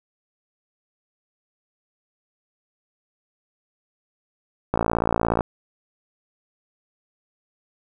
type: click train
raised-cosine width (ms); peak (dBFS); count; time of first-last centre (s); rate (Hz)
1; -6; 39; 4.74-5.408; 56.9
effects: 8-bit